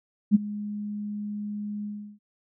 sine tone with ADSR envelope, 207.7 Hz, G#3, in tune, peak -11 dBFS, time 0.31-2.19 s, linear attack 40 ms, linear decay 19 ms, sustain -19 dB, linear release 350 ms, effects none

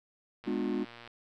click train, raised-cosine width 0.3 ms, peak -32 dBFS, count 76, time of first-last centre 0.44-1.076 s, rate 118 Hz
triangle chord, G# diminished seventh, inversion none, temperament just, 207.7 / 249.2 / 299 / 358.8 Hz, G#3 / B3 / D4 / F4, 0 / +16 / +31 / +47 cents, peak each -33 dBFS, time 0.46-0.85 s, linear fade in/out 20 ms
effects none

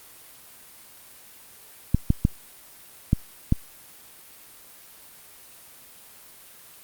clicks, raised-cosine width 5 ms, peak -5 dBFS, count 5, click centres 1.946 / 2.104 / 2.251 / 3.131 / 3.524 s, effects white hiss -48 dBFS RMS until 6.83 s + Opus 32 kbps

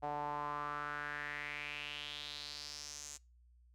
sawtooth tone with band-pass filter sweep, 146.83 Hz, D3, in tune, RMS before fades -43 dBFS, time 0.02-3.18 s, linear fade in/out 20 ms, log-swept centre 750 to 7100 Hz, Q 4.3, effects noise-tail reverb RT60 0.3 s tail -25 dB re dry + added 60 Hz sine -62 dBFS peak until 3.74 s

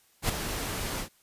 pink noise with ADSR envelope, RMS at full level -25 dBFS, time 0.22-1.09 s, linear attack 72 ms, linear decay 6 ms, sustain -8 dB, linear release 93 ms, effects white hiss -64 dBFS RMS until 1.22 s + resampled to 32000 Hz

